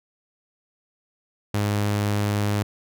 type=tone; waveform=sawtooth; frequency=103.2 Hz; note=G#2; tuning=10 cents flat; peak=-17 dBFS; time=1.54-2.63 s; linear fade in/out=5 ms; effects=none